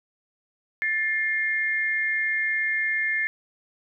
sine tone pair together, 1760 / 2123 Hz, A6 / C7, 0 / +25 cents, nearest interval minor third, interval 325 cents, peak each -25 dBFS, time 0.82-3.27 s, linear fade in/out 0 ms, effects none

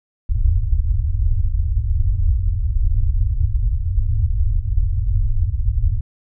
pink low-pass noise, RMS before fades -17 dBFS, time 0.29-6.01 s, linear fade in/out 5 ms, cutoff 110 Hz, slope 96 dB/octave, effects none

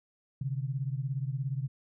sine beating tone pair, 130 / 147 Hz, C3 / D3, -11 / +2 cents, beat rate 17 Hz, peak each -32 / -35 dBFS, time 0.41-1.68 s, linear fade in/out 5 ms, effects none

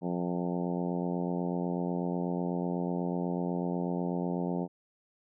harmonic tone with a mistuned harmonic, 88.1 Hz, F2, 16 cents sharp, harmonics 2 / 3 / 4 / 5 / 6 / 7 / 8 / 9 / 10, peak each -32 / -36 / -38 / -40 / -42 / -43 / -44 / -45 / -46 dBFS, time 0.01-4.68 s, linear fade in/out 50 ms, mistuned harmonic 10, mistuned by +21 cents, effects none

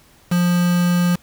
triangle tone with quantisation, 176 Hz, F3, 14 cents sharp, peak -12 dBFS, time 0.31-1.16 s, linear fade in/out 10 ms, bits 4, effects pink hiss -52 dBFS RMS until 1.22 s

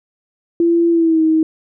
sine tone with pitch glide, 338.4 to 317.6 Hz, E4 to D#4, +45 to +36 cents, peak -10 dBFS, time 0.6-1.43 s, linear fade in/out 2 ms, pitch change -109 cents, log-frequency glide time 0.9-1.22 s, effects none

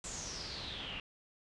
pink noise with low-pass filter sweep, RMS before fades -43 dBFS, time 0.04-1 s, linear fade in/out 2 ms, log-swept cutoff 7600 to 2700 Hz, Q 7.2, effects resampled to 24000 Hz

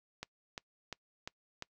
click train, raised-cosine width 0.2 ms, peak -23 dBFS, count 5, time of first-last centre 0.23-1.624 s, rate 2.87 Hz, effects noise-tail reverb RT60 0.1 s tail -24 dB re dry

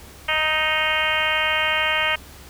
harmonic tone with a mistuned harmonic, 311.1 Hz, D#4, in tune, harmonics 2 / 3 / 4 / 5 / 6 / 7 / 8 / 9 / 10, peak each -29 / -29 / -28 / -28 / -26 / -25 / -27 / -27 / -28 dBFS, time 0.28-2.16 s, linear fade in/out 10 ms, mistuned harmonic 4, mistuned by +16 cents, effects added 69 Hz sine -44 dBFS peak until 2.49 s + pink hiss -44 dBFS RMS until 2.49 s

